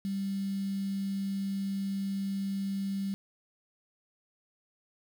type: tone with quantisation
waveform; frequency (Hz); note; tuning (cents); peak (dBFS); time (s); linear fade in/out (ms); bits
sine; 196; G3; 0; -30; 0.05-3.14; 0; 8
effects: none